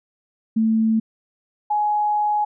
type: tone pair in turn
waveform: sine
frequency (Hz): 222 / 838.2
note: A3 / G#5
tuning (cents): +16 / +16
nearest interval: octave + major seventh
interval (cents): 2300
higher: second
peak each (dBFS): -15 / -17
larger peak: first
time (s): 0.56-1 / 1.7-2.45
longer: second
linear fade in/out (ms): 10
effects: none